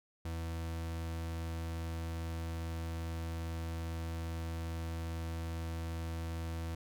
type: tone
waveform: 40% pulse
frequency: 82.41 Hz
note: E2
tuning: in tune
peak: -36 dBFS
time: 0.25-6.75 s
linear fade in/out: 5 ms
effects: none